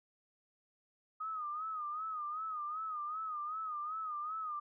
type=tone with vibrato; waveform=sine; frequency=1244.5 Hz; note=D#6; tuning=in tune; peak=-37 dBFS; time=1.2-4.6 s; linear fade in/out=10 ms; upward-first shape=sine; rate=2.6 Hz; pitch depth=89 cents each way; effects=none